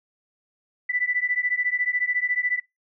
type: beating tone pair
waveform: sine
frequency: 1975 / 1989 Hz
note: B6 / B6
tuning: 0 / +12 cents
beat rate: 14 Hz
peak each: -25 dBFS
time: 0.89-2.6 s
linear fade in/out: 10 ms
effects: noise-tail reverb RT60 0.2 s tail -22 dB re dry